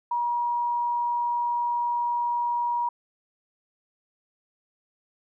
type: tone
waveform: sine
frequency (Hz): 956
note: A#5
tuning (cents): +43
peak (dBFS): -23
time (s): 0.11-2.89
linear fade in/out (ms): 5
effects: none